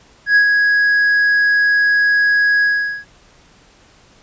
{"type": "tone with ADSR envelope", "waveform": "triangle", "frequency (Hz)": 1661.2, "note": "G#6", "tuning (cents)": 0, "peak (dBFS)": -5, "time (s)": [0.26, 3.05], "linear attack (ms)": 97, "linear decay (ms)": 92, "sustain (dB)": -4, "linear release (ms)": 420, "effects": ["pink hiss -49 dBFS RMS until 4.22 s", "resampled to 16000 Hz"]}